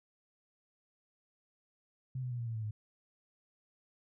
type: tone with pitch steps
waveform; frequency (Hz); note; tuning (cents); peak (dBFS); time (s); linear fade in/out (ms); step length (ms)
sine; 129.6 / 125.47 / 121.48 / 117.61 / 113.87 / 110.25 / 106.74; C3 / B2 / B2 / A#2 / A#2 / A2 / G#2; -16 / +28 / -28 / +16 / -40 / +4 / +48; -35; 2.15-2.71; 5; 80
effects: none